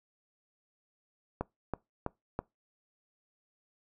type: click train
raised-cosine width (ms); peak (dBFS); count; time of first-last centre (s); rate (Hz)
1; -18; 4; 1.41-2.39; 3.06
effects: noise-tail reverb RT60 0.2 s tail -23 dB re dry